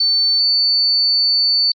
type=tone; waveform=sine; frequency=4500 Hz; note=C#8; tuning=25 cents sharp; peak=-12 dBFS; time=0-1.72 s; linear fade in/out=5 ms; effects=Opus 24 kbps